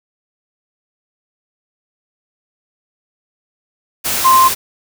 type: tone in noise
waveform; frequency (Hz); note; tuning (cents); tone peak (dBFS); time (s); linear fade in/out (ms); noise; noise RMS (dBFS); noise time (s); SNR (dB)
sine; 1047; C6; +1; -6; 4.24-4.49; 20; white; -18; 4.04-4.55; +9
effects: none